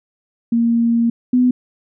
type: tone pair in turn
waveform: sine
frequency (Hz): 232.8 / 249.8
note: A#3 / B3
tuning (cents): -2 / +20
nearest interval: minor second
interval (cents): 122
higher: second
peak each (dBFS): -12 / -10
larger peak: second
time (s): 0.52-1.1 / 1.33-1.51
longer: first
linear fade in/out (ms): 5
effects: none